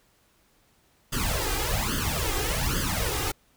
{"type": "noise with flanger", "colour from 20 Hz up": "pink", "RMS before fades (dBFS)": -27, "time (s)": [1.12, 3.32], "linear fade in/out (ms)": 10, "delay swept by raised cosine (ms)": [0.62, 2.52], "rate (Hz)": 1.2, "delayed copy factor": 0.95, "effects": ["pink hiss -64 dBFS RMS until 3.56 s"]}